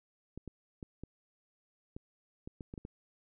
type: clicks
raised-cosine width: 3 ms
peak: -30 dBFS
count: 10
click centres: 0.376 / 0.477 / 0.828 / 1.036 / 1.965 / 2.475 / 2.608 / 2.739 / 2.778 / 2.851 s
effects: none